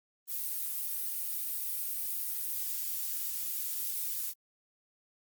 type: noise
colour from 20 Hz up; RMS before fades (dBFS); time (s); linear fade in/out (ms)
violet; -35; 0.27-4.34; 50
effects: Opus 32 kbps